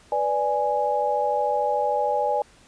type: chord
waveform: sine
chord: G# diminished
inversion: first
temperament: equal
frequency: 493.9 / 587.3 / 830.6 Hz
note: B4 / D5 / G#5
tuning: 0 / 0 / 0 cents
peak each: -27 / -25 / -23 dBFS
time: 0.12-2.42 s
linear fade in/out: 2 ms
effects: pink hiss -54 dBFS RMS until 2.67 s + resampled to 22050 Hz